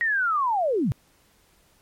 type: linear sweep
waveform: sine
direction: down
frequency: 1904 to 100.7 Hz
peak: -20 dBFS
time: 0.01-0.92 s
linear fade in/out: 0 ms
effects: pink hiss -61 dBFS RMS until 1.81 s + MP3 64 kbps